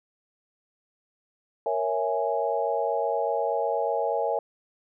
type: chord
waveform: sine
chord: A# half-diminished seventh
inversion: none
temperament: equal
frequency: 466.2 / 554.4 / 659.3 / 830.6 Hz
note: A#4 / C#5 / E5 / G#5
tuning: 0 / 0 / 0 / 0 cents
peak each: -29 dBFS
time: 1.66-4.39 s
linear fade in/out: 2 ms
effects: none